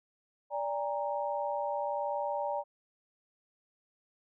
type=tone cluster; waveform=sine; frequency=583 / 810 / 931 Hz; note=D5 / G#5 / A#5; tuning=-13 / -43 / -2 cents; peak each=-34 / -36 / -36 dBFS; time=0.5-2.64 s; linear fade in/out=50 ms; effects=none

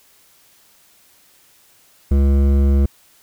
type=tone with hard clipping; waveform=triangle; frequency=69.3 Hz; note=C#2; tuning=in tune; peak=-13 dBFS; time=2.11-2.86 s; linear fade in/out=5 ms; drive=16 dB; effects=white hiss -53 dBFS RMS until 3.22 s

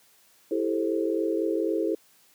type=chord; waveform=sine; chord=A minor seventh; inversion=second; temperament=just; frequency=330 / 396 / 440 / 528 Hz; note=E4 / G4 / A4 / C5; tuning=+2 / +18 / 0 / +16 cents; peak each=-27 / -30 / -29 / -32 dBFS; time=0.51-1.95 s; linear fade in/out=5 ms; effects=white hiss -60 dBFS RMS until 2.34 s + high-pass 100 Hz 12 dB/octave

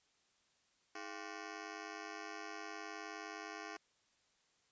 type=ring-modulated tone; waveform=10% pulse; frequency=370 Hz; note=F#4; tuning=in tune; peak=-34 dBFS; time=0.95-3.77 s; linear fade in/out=5 ms; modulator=49.7 Hz; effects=white hiss -75 dBFS RMS until 4.71 s + resampled to 16000 Hz

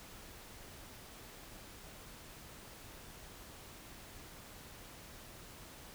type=silence; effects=pink hiss -53 dBFS RMS until 5.94 s

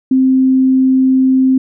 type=tone; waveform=sine; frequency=261.6 Hz; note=C4; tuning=in tune; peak=-7 dBFS; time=0.11-1.58 s; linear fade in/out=5 ms; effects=none

